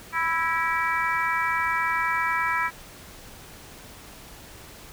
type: harmonic tone with a mistuned harmonic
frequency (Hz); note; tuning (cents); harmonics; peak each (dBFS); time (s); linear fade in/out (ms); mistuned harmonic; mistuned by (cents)
329.6; E4; 0; 3 / 4 / 5 / 6 / 7; -27 / -28 / -29 / -30 / -30; 0.12-2.71; 50; 6; -35
effects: pink hiss -45 dBFS RMS until 4.92 s